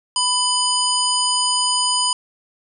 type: harmonic tone with a mistuned harmonic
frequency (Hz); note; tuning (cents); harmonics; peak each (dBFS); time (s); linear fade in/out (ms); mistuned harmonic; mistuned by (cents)
990; B5; +4; 1 / 3 / 5 / 7 / 9; -22 / -23 / -21 / -27 / -23; 0.16-2.13; 2; 3; +21
effects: none